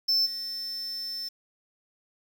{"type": "tone with level steps", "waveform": "triangle", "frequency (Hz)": 5300, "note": "E8", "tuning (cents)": 9, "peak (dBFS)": [-20, -31], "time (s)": [0.08, 1.29], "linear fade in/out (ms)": 10, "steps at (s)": 0.25, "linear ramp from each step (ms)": 20, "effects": ["8-bit"]}